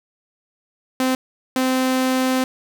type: tone bursts at uneven times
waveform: sawtooth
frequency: 258.8 Hz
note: C4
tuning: 19 cents flat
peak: -13 dBFS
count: 2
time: 1-1.15 / 1.56-2.44 s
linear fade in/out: 2 ms
effects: none